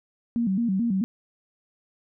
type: tone with vibrato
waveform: sine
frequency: 211.5 Hz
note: G#3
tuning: 32 cents sharp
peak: -21 dBFS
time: 0.36-1.04 s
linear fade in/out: 0 ms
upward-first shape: square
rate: 4.6 Hz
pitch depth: 180 cents each way
effects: none